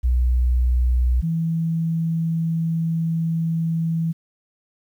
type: tone pair in turn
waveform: sine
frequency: 61.74 / 164.07 Hz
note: B1 / E3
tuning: 0 / -8 cents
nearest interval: octave + perfect fourth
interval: 1692 cents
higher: second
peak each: -15 / -19 dBFS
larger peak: first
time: 0.03-1.22 / 1.22-4.13 s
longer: second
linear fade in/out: 20 ms
effects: 9-bit